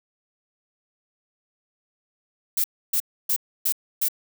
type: noise bursts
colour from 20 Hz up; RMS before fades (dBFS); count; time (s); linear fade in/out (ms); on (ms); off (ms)
violet; -22; 5; 2.57-4.085; 5; 71; 290
effects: none